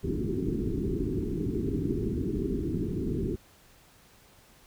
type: low-pass noise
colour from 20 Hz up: white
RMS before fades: -30 dBFS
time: 0.03-3.36 s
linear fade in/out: 10 ms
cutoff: 410 Hz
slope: 96 dB/octave
effects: pink hiss -58 dBFS RMS until 4.66 s